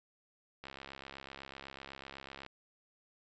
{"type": "click train", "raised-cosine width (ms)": 0.3, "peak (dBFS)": -30, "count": 125, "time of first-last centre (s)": [0.64, 2.464], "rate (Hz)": 68, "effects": ["resampled to 16000 Hz"]}